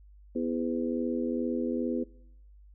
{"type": "harmonic tone with a mistuned harmonic", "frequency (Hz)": 82.41, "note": "E2", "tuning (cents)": 0, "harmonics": [3, 4, 5, 6], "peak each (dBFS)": [-30, -34, -36, -36], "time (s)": [0.35, 2.04], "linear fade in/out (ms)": 10, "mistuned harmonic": 6, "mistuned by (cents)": 43, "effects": ["noise-tail reverb RT60 0.8 s tail -23 dB re dry", "added 50 Hz sine -51 dBFS peak until 2.74 s"]}